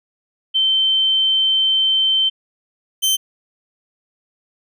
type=tone pair in turn; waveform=sine / sawtooth; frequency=3100 / 3100 Hz; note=G7 / G7; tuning=-20 / -20 cents; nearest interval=unison; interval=0 cents; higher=neither; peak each=-13 / -11 dBFS; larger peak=second; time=0.54-2.3 / 3.02-3.17 s; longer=first; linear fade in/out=20 ms; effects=none